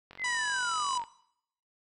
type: click train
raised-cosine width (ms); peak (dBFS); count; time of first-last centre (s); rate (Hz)
0.3; -31; 44; 0.11-1.039; 46.3
type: linear sweep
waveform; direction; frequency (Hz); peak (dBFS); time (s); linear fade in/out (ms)
sine; down; 2093 to 880; -30; 0.18-1.05; 50
type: harmonic tone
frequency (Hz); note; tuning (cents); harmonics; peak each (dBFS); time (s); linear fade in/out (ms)
987; B5; -1; 1 / 3 / 4 / 5 / 6 / 7 / 8 / 9; -36 / -41 / -42 / -43 / -44 / -44 / -45 / -46; 0.24-0.98; 5
effects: noise-tail reverb RT60 0.7 s tail -19 dB re dry